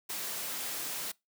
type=noise; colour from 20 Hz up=white; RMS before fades=-37 dBFS; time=0.09-1.12 s; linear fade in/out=10 ms; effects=noise-tail reverb RT60 0.2 s tail -23 dB re dry + high-pass 150 Hz 12 dB/octave